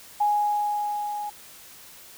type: tone with level ramp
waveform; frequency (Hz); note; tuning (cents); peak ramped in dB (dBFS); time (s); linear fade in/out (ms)
sine; 830.6; G#5; 0; -18 to -29; 0.2-1.3; 10
effects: white hiss -47 dBFS RMS until 2.17 s